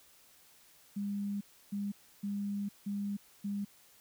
sine tone bursts at uneven times, 202 Hz, G#3, 48 cents flat, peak -33 dBFS, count 5, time 0.96-1.41 / 1.72-1.92 / 2.23-2.69 / 2.86-3.17 / 3.44-3.65 s, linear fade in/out 10 ms, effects white hiss -62 dBFS RMS until 4 s

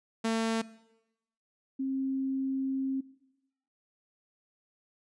sawtooth / sine tone pair in turn, 225 / 267.1 Hz, A3 / C4, +39 / +36 cents, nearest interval minor third, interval 297 cents, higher second, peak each -23 / -29 dBFS, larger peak first, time 0.24-0.62 / 1.79-3.01 s, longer second, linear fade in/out 10 ms, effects noise-tail reverb RT60 0.9 s tail -19 dB re dry + resampled to 22050 Hz

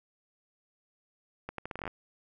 accelerating click train, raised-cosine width 0.5 ms, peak -22 dBFS, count 11, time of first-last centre 1.49-1.877 s, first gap 93 ms, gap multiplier 0.78, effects none

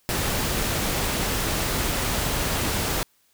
pink noise, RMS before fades -25 dBFS, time 0.09-3.03 s, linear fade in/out 0 ms, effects white hiss -64 dBFS RMS until 3.33 s

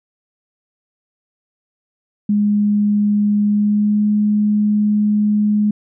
sine tone with pitch glide, 207 to 209.4 Hz, G#3 to G#3, -5 to +15 cents, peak -12 dBFS, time 2.29-5.71 s, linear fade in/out 5 ms, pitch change +20 cents, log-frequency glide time 3.45-4.04 s, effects none

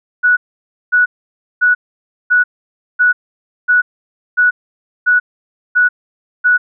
sine tone bursts, 1471 Hz, F#6, 11 cents flat, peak -7 dBFS, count 10, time 0.23-6.58 s, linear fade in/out 20 ms, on 140 ms, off 550 ms, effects none

